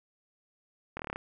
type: slowing click train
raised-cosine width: 0.5 ms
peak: -21 dBFS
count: 8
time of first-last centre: 0.97-1.16 s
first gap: 24 ms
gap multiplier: 1.04
effects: none